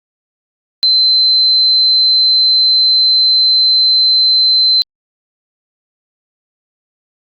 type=tone; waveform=sine; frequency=4080 Hz; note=C8; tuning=44 cents flat; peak=-7 dBFS; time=0.83-4.82 s; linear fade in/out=0 ms; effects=Opus 48 kbps